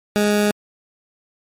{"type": "tone", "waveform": "20% pulse", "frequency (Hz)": 207.7, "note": "G#3", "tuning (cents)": 0, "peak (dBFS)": -10, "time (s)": [0.16, 0.51], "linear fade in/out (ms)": 0, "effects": ["MP3 64 kbps"]}